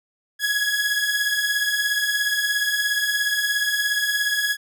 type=beating tone pair; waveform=sawtooth; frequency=1661.2 / 1678.2 Hz; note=G#6 / G#6; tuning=0 / +18 cents; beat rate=17 Hz; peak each=-22 / -18 dBFS; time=0.39-4.57 s; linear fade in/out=50 ms; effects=none